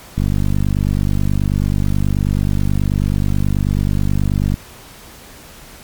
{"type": "click train", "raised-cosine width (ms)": 5, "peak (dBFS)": -5, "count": 216, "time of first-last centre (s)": [0.18, 4.541], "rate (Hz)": 49.3, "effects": ["pink hiss -39 dBFS RMS until 5.83 s", "MP3 96 kbps"]}